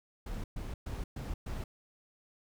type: noise bursts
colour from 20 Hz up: brown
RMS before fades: -38 dBFS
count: 5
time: 0.26-1.64 s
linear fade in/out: 5 ms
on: 180 ms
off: 120 ms
effects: none